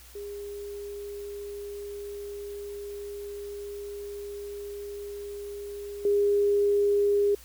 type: tone with level steps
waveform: sine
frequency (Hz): 406.9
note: G#4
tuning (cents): -35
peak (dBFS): -35 / -20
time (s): 0.15-7.35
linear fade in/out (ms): 5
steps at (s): 6.05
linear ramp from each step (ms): 2
effects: added 60 Hz sine -51 dBFS peak until 7.44 s + white hiss -52 dBFS RMS until 7.44 s